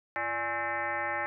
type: tone with frequency modulation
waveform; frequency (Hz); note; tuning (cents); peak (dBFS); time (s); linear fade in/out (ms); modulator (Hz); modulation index
sine; 1318.5; E6; 0; -29; 0.16-1.26; 0; 244; 3.2
effects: none